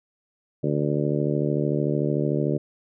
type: harmonic tone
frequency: 73.42 Hz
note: D2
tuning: in tune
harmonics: 2 / 3 / 4 / 5 / 6 / 7 / 8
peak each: -25 / -30 / -28 / -28 / -30 / -35 / -32 dBFS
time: 0.63-2.58 s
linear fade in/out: 10 ms
effects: none

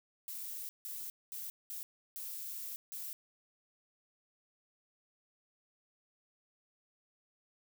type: noise bursts at uneven times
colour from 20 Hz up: violet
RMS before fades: -43 dBFS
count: 6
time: 0.28-0.69 / 0.85-1.1 / 1.32-1.5 / 1.7-1.83 / 2.16-2.76 / 2.92-3.13 s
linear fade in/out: 0 ms
effects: none

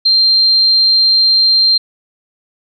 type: tone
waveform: sine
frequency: 4168 Hz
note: C8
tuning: 7 cents flat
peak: -7 dBFS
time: 0.05-1.78 s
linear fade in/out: 10 ms
effects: none

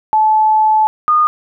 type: tone pair in turn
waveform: sine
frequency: 866 / 1224.7 Hz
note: A5 / D#6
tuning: -28 / -28 cents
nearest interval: tritone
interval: 600 cents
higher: second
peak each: -8 dBFS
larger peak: neither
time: 0.13-0.87 / 1.08-1.27 s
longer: first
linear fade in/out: 0 ms
effects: none

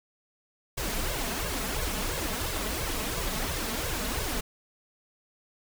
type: noise with flanger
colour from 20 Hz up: pink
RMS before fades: -31 dBFS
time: 0.77-4.41 s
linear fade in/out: 10 ms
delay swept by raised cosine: 1.8 to 4.7 ms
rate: 2.9 Hz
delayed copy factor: +0.85
effects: none

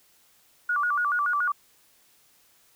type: tone with vibrato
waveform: sine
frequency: 1297 Hz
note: E6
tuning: 28 cents flat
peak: -22 dBFS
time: 0.69-1.52 s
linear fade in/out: 5 ms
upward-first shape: square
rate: 7 Hz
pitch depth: 190 cents each way
effects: white hiss -61 dBFS RMS until 2.75 s

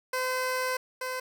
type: tone pair in turn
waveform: 15% pulse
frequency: 512 / 512 Hz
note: C5 / C5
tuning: -38 / -38 cents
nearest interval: unison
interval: 0 cents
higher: neither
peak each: -21 / -25 dBFS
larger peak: first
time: 0.13-0.77 / 1.01-1.2 s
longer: first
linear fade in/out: 5 ms
effects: none

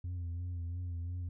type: tone with vibrato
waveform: sine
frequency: 87.2 Hz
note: F2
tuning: 2 cents flat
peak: -33 dBFS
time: 0.04-1.29 s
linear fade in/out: 5 ms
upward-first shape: sine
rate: 2.9 Hz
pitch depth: 48 cents each way
effects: tanh soft clip ceiling -35 dBFS

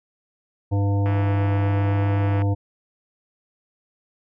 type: harmonic tone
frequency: 100.1 Hz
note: G2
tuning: 37 cents sharp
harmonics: 1 / 3 / 5 / 7 / 9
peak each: -18 / -28 / -32 / -35 / -37 dBFS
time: 0.71-2.55 s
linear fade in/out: 20 ms
type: click train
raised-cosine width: 0.5 ms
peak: -19 dBFS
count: 224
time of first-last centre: 1.06-2.42 s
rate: 164 Hz
effects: none

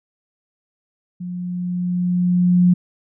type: tone with level ramp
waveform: sine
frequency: 178.5 Hz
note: F3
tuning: 38 cents sharp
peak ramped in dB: -26 to -9 dBFS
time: 1.2-2.74 s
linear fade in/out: 10 ms
effects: none

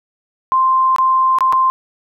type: tone with dropouts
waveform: sine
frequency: 1046 Hz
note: C6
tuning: 1 cent flat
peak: -10 dBFS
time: 0.52-1.7 s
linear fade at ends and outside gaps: 0 ms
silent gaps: 0.962-0.984 / 1.386-1.407 / 1.525-1.531 s
effects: none

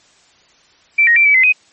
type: tone with pitch steps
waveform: sine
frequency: 2337 / 1875 / 2348 / 2288 / 2050 / 2509 Hz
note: D7 / A#6 / D7 / D7 / C7 / D#7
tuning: -9 / +10 / -1 / -46 / -36 / +14 cents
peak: -7 dBFS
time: 0.98-1.526 s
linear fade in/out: 10 ms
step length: 91 ms
effects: white hiss -51 dBFS RMS until 1.72 s + MP3 32 kbps

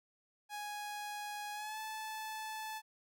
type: tone with pitch glide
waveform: sawtooth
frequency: 830.6 to 870.9 Hz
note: G#5 to A5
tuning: 0 to -18 cents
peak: -37 dBFS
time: 0.49-2.82 s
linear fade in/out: 50 ms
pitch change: +82 cents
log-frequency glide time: 1.53-1.79 s
effects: none

